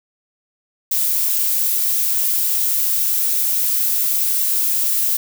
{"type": "noise", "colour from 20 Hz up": "violet", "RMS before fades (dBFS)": -18, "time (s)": [0.91, 5.17], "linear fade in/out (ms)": 5, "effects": []}